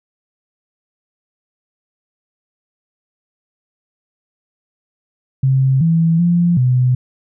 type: tone with pitch steps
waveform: sine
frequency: 133.1 / 164.7 / 173.2 / 126.3 Hz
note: C3 / E3 / F3 / B2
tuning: +30 / -1 / -14 / +39 cents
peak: -10 dBFS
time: 5.43-6.95 s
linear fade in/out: 5 ms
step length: 380 ms
effects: none